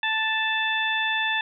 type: harmonic tone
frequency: 880 Hz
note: A5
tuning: in tune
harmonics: 1 / 2 / 3 / 4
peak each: -29 / -25 / -29 / -29 dBFS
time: 0.03-1.41 s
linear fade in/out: 2 ms
effects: none